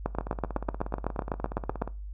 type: two click trains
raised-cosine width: 1 ms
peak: -13 / -21 dBFS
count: 15 / 30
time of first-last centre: 0.06-1.821 / 0.15-1.876 s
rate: 7.95 / 16.8 Hz
effects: noise-tail reverb RT60 0.3 s tail -19 dB re dry + added 50 Hz sine -36 dBFS peak until 2.13 s